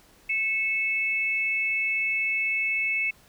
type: tone pair together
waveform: sine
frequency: 2200 / 2616 Hz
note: C#7 / E7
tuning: -14 / -14 cents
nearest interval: minor third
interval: 300 cents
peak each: -26 dBFS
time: 0.29-3.11 s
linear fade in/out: 10 ms
effects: pink hiss -57 dBFS RMS until 3.28 s